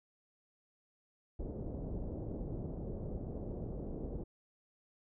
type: low-pass noise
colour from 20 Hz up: pink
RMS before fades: -41 dBFS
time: 1.39-4.24 s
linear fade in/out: 10 ms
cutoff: 540 Hz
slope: 24 dB/octave
effects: none